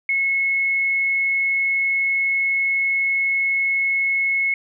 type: tone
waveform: sine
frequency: 2184 Hz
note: C#7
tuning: 26 cents flat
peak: -17 dBFS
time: 0.09-4.54 s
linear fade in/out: 2 ms
effects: none